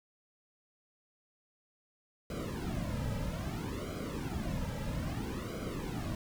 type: noise with flanger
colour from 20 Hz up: brown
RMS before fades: -37 dBFS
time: 2.3-6.15 s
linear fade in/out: 2 ms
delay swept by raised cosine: 1.1 to 2.8 ms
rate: 0.61 Hz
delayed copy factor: -0.95
effects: none